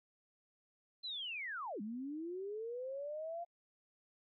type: linear two-way sweep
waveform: sine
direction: down then up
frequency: 4146 to 200 to 699 Hz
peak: -40 dBFS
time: 1.03-3.45 s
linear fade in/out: 20 ms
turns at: 1.81 s
effects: AAC 64 kbps